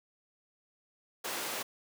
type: high-pass noise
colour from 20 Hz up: pink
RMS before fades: -37 dBFS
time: 1.24-1.63 s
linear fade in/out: 10 ms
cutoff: 420 Hz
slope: 12 dB/octave
effects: none